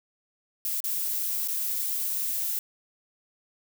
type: noise with dropouts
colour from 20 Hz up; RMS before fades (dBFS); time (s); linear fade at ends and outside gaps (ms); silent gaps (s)
violet; -29; 0.65-2.59; 2; 0.804-0.84 / 1.477-1.483
effects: none